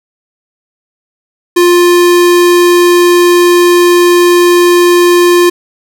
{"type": "tone", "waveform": "square", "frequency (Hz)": 351.1, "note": "F4", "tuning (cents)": 9, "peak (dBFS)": -4, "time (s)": [1.56, 5.5], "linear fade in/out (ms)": 10, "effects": []}